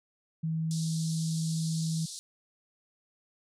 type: tone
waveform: sine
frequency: 160.8 Hz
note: E3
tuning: 43 cents flat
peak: -28 dBFS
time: 0.43-2.06 s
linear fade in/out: 10 ms
type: band-pass noise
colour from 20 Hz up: pink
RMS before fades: -42 dBFS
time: 0.71-2.19 s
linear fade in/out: 0 ms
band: 3900 to 10000 Hz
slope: 48 dB/octave
effects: none